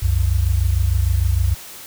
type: tone pair together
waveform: sine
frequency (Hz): 64.2 / 90.79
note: C2 / F#2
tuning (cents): -32 / -32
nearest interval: tritone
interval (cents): 600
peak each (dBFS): -17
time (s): 0.02-1.55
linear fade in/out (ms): 10
effects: white hiss -37 dBFS RMS until 1.86 s